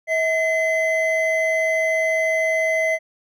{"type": "tone pair together", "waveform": "triangle", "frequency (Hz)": [643, 2043], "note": ["E5", "C7"], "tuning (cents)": [-43, -42], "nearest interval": "octave + minor sixth", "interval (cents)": 2001, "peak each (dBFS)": [-18, -19], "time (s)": [0.07, 2.99], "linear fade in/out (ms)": 50, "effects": []}